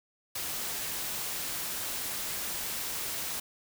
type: noise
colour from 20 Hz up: white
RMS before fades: -35 dBFS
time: 0.35-3.4 s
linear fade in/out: 5 ms
effects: none